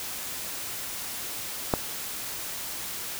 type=click; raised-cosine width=1 ms; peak=-7 dBFS; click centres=1.738 s; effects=white hiss -35 dBFS RMS until 3.19 s